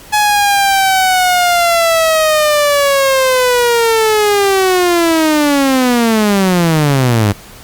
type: linear sweep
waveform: sawtooth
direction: down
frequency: 847 to 97.7 Hz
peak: -5 dBFS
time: 0.12-7.33 s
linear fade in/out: 20 ms
effects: pink hiss -36 dBFS RMS until 7.63 s + Opus 48 kbps